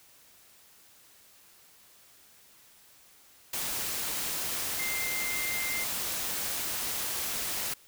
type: tone in noise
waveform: sine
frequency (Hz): 2093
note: C7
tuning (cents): 0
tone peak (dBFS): -33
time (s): 4.79-5.84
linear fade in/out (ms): 5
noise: white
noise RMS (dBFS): -33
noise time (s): 3.53-7.74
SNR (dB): -3
effects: white hiss -58 dBFS RMS until 7.87 s